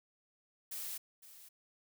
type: noise with echo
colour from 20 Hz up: blue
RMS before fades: -42 dBFS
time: 0.71-0.98 s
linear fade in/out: 10 ms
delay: 510 ms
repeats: 1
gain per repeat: -14 dB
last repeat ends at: 1.49 s
effects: none